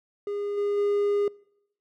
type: tone with level steps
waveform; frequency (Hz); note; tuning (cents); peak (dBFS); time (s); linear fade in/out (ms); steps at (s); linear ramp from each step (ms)
triangle; 408.1; G#4; -30; -26 / -22 / -20; 0.27-1.28; 2; 0.57 / 0.77; 10
effects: noise-tail reverb RT60 0.8 s tail -25 dB re dry